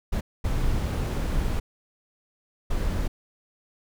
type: noise bursts at uneven times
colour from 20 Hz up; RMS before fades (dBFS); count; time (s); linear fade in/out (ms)
brown; -25; 3; 0.12-0.21 / 0.44-1.6 / 2.7-3.08; 10
effects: none